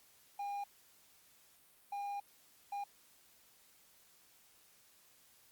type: tone bursts at uneven times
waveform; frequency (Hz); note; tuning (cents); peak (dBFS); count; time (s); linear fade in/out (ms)
triangle; 808; G#5; -48; -36; 3; 0.39-0.64 / 1.92-2.2 / 2.72-2.84; 5
effects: white hiss -66 dBFS RMS until 5.51 s + Opus 48 kbps